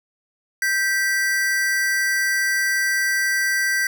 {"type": "tone pair together", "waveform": "square", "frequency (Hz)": [1568, 1957.6], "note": ["G6", "B6"], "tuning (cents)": [0, -16], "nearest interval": "major third", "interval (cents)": 384, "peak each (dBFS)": -22, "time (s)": [0.62, 3.87], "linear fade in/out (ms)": 2, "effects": []}